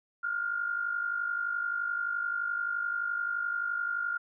sine tone pair together, 1401.4 / 1453 Hz, F6 / F#6, +6 / -32 cents, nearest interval minor second, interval 62 cents, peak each -30 / -36 dBFS, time 0.23-4.18 s, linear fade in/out 10 ms, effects none

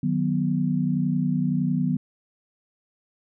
sine chord, B major, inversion first, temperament just, 154.34 / 185.21 / 246.9 Hz, D#3 / F#3 / B3, -14 / +2 / 0 cents, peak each -25 dBFS, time 0.03-1.97 s, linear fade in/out 5 ms, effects none

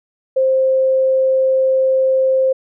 sine tone, 526 Hz, C5, 9 cents sharp, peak -11 dBFS, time 0.36-2.53 s, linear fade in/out 10 ms, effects none

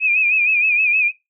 sine tone with vibrato, 2489 Hz, D#7, in tune, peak -13 dBFS, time 0-1.12 s, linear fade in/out 50 ms, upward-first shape sine, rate 6.4 Hz, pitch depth 80 cents each way, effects noise-tail reverb RT60 0.2 s tail -20 dB re dry

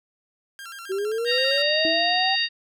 sawtooth tone with vibrato, 1480 Hz, F#6, in tune, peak -33 dBFS, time 0.59-1.62 s, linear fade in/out 0 ms, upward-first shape square, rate 7.6 Hz, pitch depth 140 cents each way
sine linear sweep, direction up, 372.9 to 784 Hz, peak -23 dBFS, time 0.89-2.36 s, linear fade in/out 20 ms
harmonic tone, 930 Hz, A#5, 4 cents flat, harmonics 2 / 3 / 4 / 5, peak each -26 / -26 / -26 / -26 dBFS, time 1.25-2.49 s, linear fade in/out 50 ms
sine tone with exponential decay, 320.4 Hz, E4, 49 cents flat, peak -24 dBFS, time 1.85-2.36 s, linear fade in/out 0 ms, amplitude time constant 110 ms
effects none

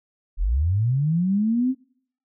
sine linear sweep, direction up, 34.65 to 267.1 Hz, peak -18 dBFS, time 0.37-1.75 s, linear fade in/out 50 ms, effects noise-tail reverb RT60 0.6 s tail -24 dB re dry

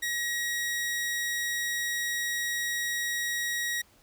sawtooth tone, 1900 Hz, A#6, 33 cents sharp, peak -25 dBFS, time 0.02-3.82 s, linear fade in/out 10 ms, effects pink hiss -61 dBFS RMS until 4.02 s

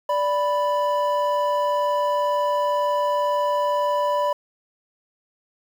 triangle tone pair together, 585 / 989 Hz, D5 / B5, -7 / +2 cents, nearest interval major sixth, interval 909 cents, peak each -20 dBFS, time 0.09-4.33 s, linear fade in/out 5 ms, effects 8-bit

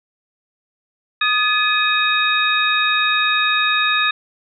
sine tone cluster, 1241 / 1712 / 2512 / 3740 Hz, D#6 / A6 / D#7 / A#7, -5 / -48 / +16 / +5 cents, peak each -20 dBFS, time 1.21-4.11 s, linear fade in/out 5 ms, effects none

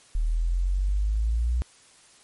sine exponential sweep, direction up, 38.35 to 61.7 Hz, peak -21 dBFS, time 0.15-1.62 s, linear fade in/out 0 ms, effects white hiss -55 dBFS RMS until 2.23 s + MP3 48 kbps

